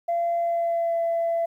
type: tone with pitch glide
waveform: sine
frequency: 684 to 671.9 Hz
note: F5 to E5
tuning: -36 to +33 cents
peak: -20 dBFS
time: 0.08-1.46 s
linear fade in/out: 10 ms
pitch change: -31 cents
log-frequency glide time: 0.38-0.99 s
effects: tanh soft clip ceiling -18 dBFS + 10-bit